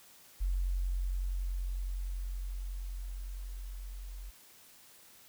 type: tone with level ramp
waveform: sine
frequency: 45.37 Hz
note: F#1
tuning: 33 cents flat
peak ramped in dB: -28 to -41 dBFS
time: 0.4-4.31 s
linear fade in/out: 20 ms
effects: white hiss -58 dBFS RMS until 5.28 s